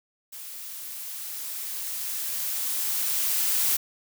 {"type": "noise with level ramp", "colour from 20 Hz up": "blue", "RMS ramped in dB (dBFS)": [-40, -23], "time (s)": [0.32, 3.77], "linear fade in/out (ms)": 10, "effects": []}